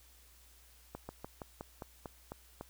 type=slowing click train; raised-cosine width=1 ms; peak=-28 dBFS; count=9; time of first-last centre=0.95-2.61 s; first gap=140 ms; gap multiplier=1.11; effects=added 60 Hz sine -62 dBFS peak until 2.69 s + white hiss -63 dBFS RMS until 2.69 s